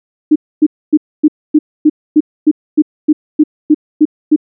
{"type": "tone bursts", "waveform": "sine", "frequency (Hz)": 304.2, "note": "D#4", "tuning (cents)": -39, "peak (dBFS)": -3, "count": 14, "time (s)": [0.31, 4.362], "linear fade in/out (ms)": 10, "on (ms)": 48, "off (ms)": 260, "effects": []}